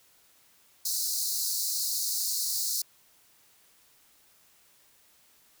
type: high-pass noise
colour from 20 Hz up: pink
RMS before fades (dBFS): -30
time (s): 0.85-2.82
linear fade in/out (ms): 5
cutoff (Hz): 4100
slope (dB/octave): 96
effects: white hiss -62 dBFS RMS until 5.6 s